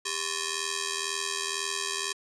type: ring-modulated tone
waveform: 5% pulse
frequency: 714 Hz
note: F5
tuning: 38 cents sharp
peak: -15 dBFS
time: 0.05-2.13 s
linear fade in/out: 10 ms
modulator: 316 Hz
effects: resampled to 22050 Hz